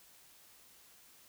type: silence
effects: white hiss -61 dBFS RMS until 1.28 s